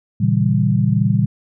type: chord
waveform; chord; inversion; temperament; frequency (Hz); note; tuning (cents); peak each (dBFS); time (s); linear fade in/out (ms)
sine; A# diminished seventh; none; equal with one note detuned; 116.54 / 138.59 / 161.8 / 196; A#2 / C#3 / E3 / G3; 0 / 0 / -32 / 0; -17 / -19 / -20 / -18; 0.2-1.26; 10
effects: none